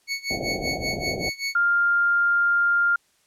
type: tone with tremolo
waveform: 25% pulse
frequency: 2217 Hz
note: C#7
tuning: in tune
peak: -20 dBFS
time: 0.07-1.56 s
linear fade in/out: 50 ms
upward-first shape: sine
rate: 5.2 Hz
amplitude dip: 90%
type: low-pass noise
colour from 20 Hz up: white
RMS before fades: -30 dBFS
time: 0.3-1.3 s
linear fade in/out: 10 ms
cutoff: 760 Hz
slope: 96 dB/octave
type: tone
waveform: sine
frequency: 1400 Hz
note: F6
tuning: 4 cents sharp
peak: -17 dBFS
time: 1.55-2.96 s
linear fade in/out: 5 ms
effects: white hiss -64 dBFS RMS until 3.26 s + low-pass 10000 Hz 12 dB/octave